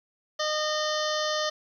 harmonic tone with a mistuned harmonic, 612 Hz, D#5, 29 cents flat, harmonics 1 / 2 / 3 / 5 / 6 / 7 / 8 / 9 / 10, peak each -29 / -32 / -34 / -36 / -37 / -37 / -38 / -39 / -39 dBFS, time 0.39-1.5 s, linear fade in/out 10 ms, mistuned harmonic 6, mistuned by -48 cents, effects 10-bit

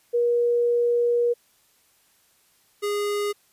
sine / square tone pair in turn, 477.6 / 411.2 Hz, A#4 / G#4, +42 / -17 cents, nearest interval minor third, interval 259 cents, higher first, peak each -18 / -24 dBFS, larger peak first, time 0.13-1.34 / 2.82-3.33 s, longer first, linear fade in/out 20 ms, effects white hiss -62 dBFS RMS until 3.52 s + resampled to 32000 Hz

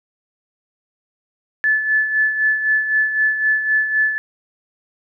sine tone with tremolo, 1735 Hz, A6, 25 cents flat, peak -12 dBFS, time 1.64-4.18 s, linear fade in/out 0 ms, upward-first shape sine, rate 3.9 Hz, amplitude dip 60%, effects none

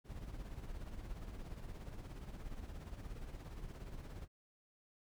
brown noise with tremolo, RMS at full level -45 dBFS, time 0.04-4.28 s, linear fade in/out 50 ms, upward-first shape sine, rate 17 Hz, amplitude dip 55%, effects none

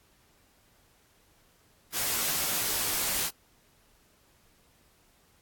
white noise with comb filter, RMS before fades -29 dBFS, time 1.92-3.31 s, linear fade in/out 50 ms, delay 15 ms, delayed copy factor -0.9, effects pink hiss -64 dBFS RMS until 5.41 s + AAC 64 kbps

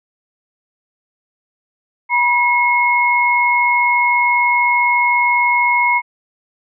sine tone pair together, 968 / 2167 Hz, B5 / C#7, -35 / -40 cents, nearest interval octave + major second, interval 1395 cents, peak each -14 dBFS, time 2.09-6.02 s, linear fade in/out 50 ms, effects none

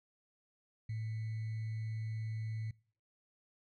sine tone with sample-and-hold, 110.4 Hz, A2, 6 cents sharp, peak -36 dBFS, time 0.89-2.71 s, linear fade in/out 5 ms, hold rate 2100 Hz, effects noise-tail reverb RT60 0.5 s tail -25 dB re dry + low-pass 4000 Hz 12 dB/octave

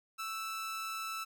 sawtooth tone with amplitude modulation, 1318.5 Hz, E6, in tune, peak -32 dBFS, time 0.18-1.25 s, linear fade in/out 20 ms, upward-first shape sine, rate 211 Hz, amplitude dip 35%, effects none

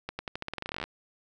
accelerating click train, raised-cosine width 0.3 ms, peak -18 dBFS, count 19, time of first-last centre 0.09-0.84 s, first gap 100 ms, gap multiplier 0.88, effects none

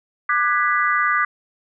sine chord, G# half-diminished seventh, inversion second, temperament equal with one note detuned, 1194.5 / 1480 / 1661.2 / 1975.5 Hz, D6 / F#6 / G#6 / B6, +29 / 0 / 0 / 0 cents, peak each -19 / -23 / -24 / -22 dBFS, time 0.29-1.25 s, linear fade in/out 5 ms, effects none

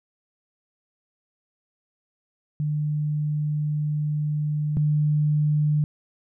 sine tone pair in turn, 150 / 150 Hz, D3 / D3, +37 / +37 cents, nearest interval unison, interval 0 cents, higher neither, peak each -22 / -18 dBFS, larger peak second, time 2.6-4.77 / 4.77-5.84 s, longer first, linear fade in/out 0 ms, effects none

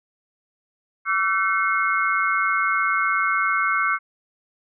sine tone cluster, 1150 / 1346 / 1523 / 2162 Hz, D6 / E6 / F#6 / C#7, -37 / +36 / +50 / -44 cents, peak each -24 dBFS, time 1.05-3.99 s, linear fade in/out 50 ms, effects none

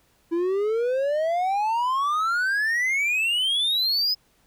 triangle exponential sweep, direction up, 329.6 to 5110 Hz, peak -19 dBFS, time 0.31-4.15 s, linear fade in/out 20 ms, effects pink hiss -63 dBFS RMS until 4.46 s

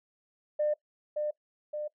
sine tone with echo, 600 Hz, D5, 37 cents sharp, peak -24 dBFS, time 0.59-0.74 s, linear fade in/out 10 ms, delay 570 ms, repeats 2, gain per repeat -4 dB, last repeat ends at 1.88 s, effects noise-tail reverb RT60 0.1 s tail -21 dB re dry + tanh soft clip ceiling -20 dBFS

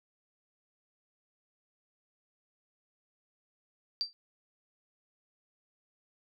sine tone with exponential decay, 4683 Hz, D8, 6 cents flat, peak -25 dBFS, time 4.01-4.13 s, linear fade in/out 0 ms, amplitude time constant 26 ms, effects none

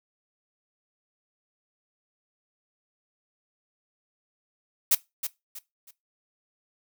blue noise with echo, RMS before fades -20 dBFS, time 4.91-4.95 s, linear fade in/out 5 ms, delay 320 ms, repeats 3, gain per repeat -10 dB, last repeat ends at 5.91 s, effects noise-tail reverb RT60 0.2 s tail -19 dB re dry

